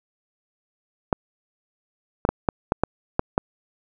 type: clicks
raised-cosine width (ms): 1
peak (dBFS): -4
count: 8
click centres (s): 1.128 / 2.251 / 2.29 / 2.488 / 2.721 / 2.836 / 3.194 / 3.379
effects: none